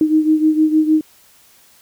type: beating tone pair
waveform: sine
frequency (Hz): 310 / 316.5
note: D#4 / D#4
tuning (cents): -6 / +30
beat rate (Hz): 6.5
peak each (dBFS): -12 / -17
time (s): 0.01-1.01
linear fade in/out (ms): 2
effects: white hiss -50 dBFS RMS until 1.81 s